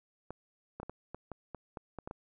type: clicks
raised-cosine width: 1 ms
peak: -27 dBFS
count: 11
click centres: 0.306 / 0.8 / 0.831 / 0.896 / 1.146 / 1.317 / 1.547 / 1.772 / 1.987 / 2.075 / 2.111 s
effects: none